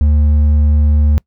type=tone with hard clipping; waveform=sine; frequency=74.6 Hz; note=D2; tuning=28 cents sharp; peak=-9 dBFS; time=0.01-1.18 s; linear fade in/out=0 ms; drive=4 dB; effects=noise-tail reverb RT60 0.1 s tail -25 dB re dry